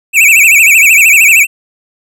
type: tone with vibrato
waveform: square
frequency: 2461 Hz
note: D#7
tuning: 20 cents flat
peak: -3 dBFS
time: 0.13-1.47 s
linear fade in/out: 50 ms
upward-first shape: sine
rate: 13 Hz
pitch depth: 170 cents each way
effects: none